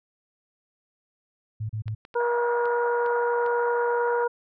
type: tone bursts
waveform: sine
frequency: 108.3 Hz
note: A2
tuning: 27 cents flat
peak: -27 dBFS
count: 3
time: 1.6-1.95 s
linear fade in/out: 10 ms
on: 94 ms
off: 34 ms
type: clicks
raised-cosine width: 0.3 ms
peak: -28 dBFS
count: 6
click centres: 1.881 / 2.051 / 2.142 / 2.656 / 3.062 / 3.463 s
type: harmonic tone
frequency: 477.3 Hz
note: A#4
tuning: 41 cents sharp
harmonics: 1 / 2 / 3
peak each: -23 / -27 / -32 dBFS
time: 2.15-4.28 s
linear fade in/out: 10 ms
type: band-pass noise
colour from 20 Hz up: white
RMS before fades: -38 dBFS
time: 2.2-4.24 s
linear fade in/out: 0 ms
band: 530 to 1600 Hz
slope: 48 dB/octave
effects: none